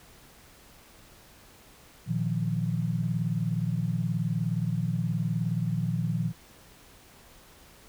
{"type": "chord", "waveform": "sine", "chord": "Bb suspended fourth", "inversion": "none", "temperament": "equal with one note detuned", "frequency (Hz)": [117.69, 155.56, 174.61], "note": ["Bb2", "Eb3", "F3"], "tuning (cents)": [17, 0, 0], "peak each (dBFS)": -30, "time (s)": [2.06, 6.33], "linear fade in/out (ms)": 50, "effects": ["pink hiss -54 dBFS RMS until 7.88 s"]}